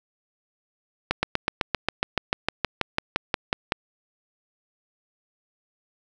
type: slowing click train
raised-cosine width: 0.3 ms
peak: -5 dBFS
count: 18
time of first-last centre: 1.11-3.721 s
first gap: 120 ms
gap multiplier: 1.03
effects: none